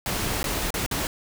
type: noise with dropouts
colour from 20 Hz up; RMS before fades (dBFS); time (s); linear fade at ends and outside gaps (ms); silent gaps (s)
pink; -27; 0.06-1.07; 1; 0.43-0.441 / 0.705-0.741 / 0.863-0.912
effects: none